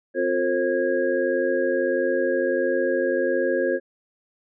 sine tone cluster, 261.2 / 354.2 / 452.5 / 534 / 1644 Hz, C4 / F4 / A4 / C5 / G#6, -3 / +24 / +48 / +35 / -18 cents, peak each -30 / -25 / -27 / -23 / -30 dBFS, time 0.14-3.8 s, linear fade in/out 50 ms, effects none

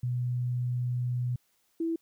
sine tone pair in turn, 123.47 / 329.6 Hz, B2 / E4, 0 / 0 cents, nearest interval octave + perfect fourth, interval 1700 cents, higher second, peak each -27 dBFS, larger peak neither, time 0.03-1.36 / 1.8-1.96 s, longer first, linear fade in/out 5 ms, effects white hiss -71 dBFS RMS until 2.01 s

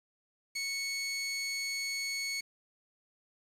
20% pulse tone, 2210 Hz, C#7, 6 cents flat, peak -28 dBFS, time 0.55-2.41 s, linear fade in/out 10 ms, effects resampled to 32000 Hz + 9-bit

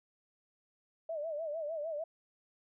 sine tone with vibrato, 622.3 Hz, D#5, in tune, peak -35 dBFS, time 1.09-2.04 s, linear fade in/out 5 ms, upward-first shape sine, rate 6.6 Hz, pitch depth 120 cents each way, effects none

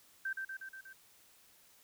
sine tone with echo, 1563 Hz, G6, 6 cents flat, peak -34 dBFS, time 0.25-0.33 s, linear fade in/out 5 ms, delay 120 ms, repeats 5, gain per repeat -3 dB, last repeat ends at 0.93 s, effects white hiss -64 dBFS RMS until 1.83 s

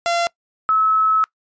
sawtooth / sine tone pair in turn, 686 / 1295 Hz, F5 / E6, -31 / -31 cents, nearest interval major seventh, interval 1100 cents, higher second, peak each -13 dBFS, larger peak neither, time 0.06-0.27 / 0.69-1.24 s, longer second, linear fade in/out 0 ms, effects noise-tail reverb RT60 0.1 s tail -23 dB re dry + resampled to 16000 Hz

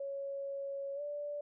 sine tone with pitch glide, 554.4 to 583.6 Hz, C#5 to D5, 0 to -11 cents, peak -37 dBFS, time 0-1.41 s, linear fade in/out 5 ms, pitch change +89 cents, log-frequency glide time 0.95-1.01 s, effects none

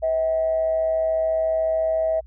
sine tone with amplitude modulation, 643 Hz, E5, 43 cents flat, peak -16 dBFS, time 0.02-2.21 s, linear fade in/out 20 ms, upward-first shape sine, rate 134 Hz, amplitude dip 45%, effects tanh soft clip ceiling -12 dBFS + added 60 Hz sine -42 dBFS peak until 2.26 s

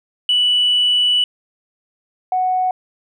sine tone pair in turn, 2960 / 740 Hz, F#7 / F#5, 0 / 0 cents, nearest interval 2 octaves, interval 2400 cents, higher first, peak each -11 / -14 dBFS, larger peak first, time 0.29-1.24 / 2.32-2.71 s, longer first, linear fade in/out 2 ms, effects tanh soft clip ceiling -8 dBFS

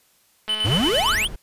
click train, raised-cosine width 0.3 ms, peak -18 dBFS, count 166, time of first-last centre 0.48-1.247 s, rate 215 Hz
triangle tone with tremolo, 3015 Hz, F#7, 32 cents sharp, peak -18 dBFS, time 0.49-1.15 s, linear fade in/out 5 ms, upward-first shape square, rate 8.8 Hz, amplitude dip 60%
square exponential sweep, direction up, 87.31 to 3520 Hz, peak -20 dBFS, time 0.64-1.28 s, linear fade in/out 20 ms
brown noise, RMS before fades -33 dBFS, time 0.64-1.36 s, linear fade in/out 10 ms
effects white hiss -60 dBFS RMS until 1.42 s + resampled to 32000 Hz

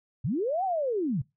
sine linear two-way sweep, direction up then down, 98 to 789 to 113.9 Hz, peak -25 dBFS, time 0.24-1.22 s, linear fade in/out 10 ms, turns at 0.64 s, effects noise-tail reverb RT60 0.2 s tail -21 dB re dry

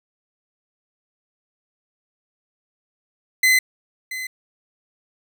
40% pulse tone with echo, 2037 Hz, C7, 47 cents flat, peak -12 dBFS, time 3.43-3.59 s, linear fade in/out 5 ms, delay 680 ms, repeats 1, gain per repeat -14 dB, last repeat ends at 4.27 s, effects none

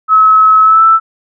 sine tone with pitch glide, 1289 to 1322.9 Hz, E6 to E6, -39 to +6 cents, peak -3 dBFS, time 0.08-1 s, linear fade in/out 50 ms, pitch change +45 cents, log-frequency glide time 0.62-0.83 s, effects none

